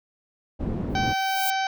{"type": "low-pass noise", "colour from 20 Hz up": "white", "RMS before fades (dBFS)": -28, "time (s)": [0.59, 1.14], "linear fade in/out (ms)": 20, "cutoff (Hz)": 230, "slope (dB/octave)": 12}
{"type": "noise with exponential growth", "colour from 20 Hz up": "violet", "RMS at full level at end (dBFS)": -26, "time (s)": [0.9, 1.5], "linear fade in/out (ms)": 0, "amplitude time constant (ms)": 130}
{"type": "harmonic tone", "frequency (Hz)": 770, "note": "G5", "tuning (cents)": -31, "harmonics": [1, 2, 3, 4, 5, 6, 7, 8], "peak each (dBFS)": [-24, -30, -34, -36, -38, -40, -41, -42], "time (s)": [0.95, 1.67], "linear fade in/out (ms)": 2}
{"effects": []}